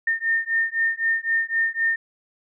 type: beating tone pair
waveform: sine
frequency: 1817 / 1820.9 Hz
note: A#6 / A#6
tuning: -45 / -41 cents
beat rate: 3.9 Hz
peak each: -23 dBFS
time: 0.07-1.96 s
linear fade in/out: 5 ms
effects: none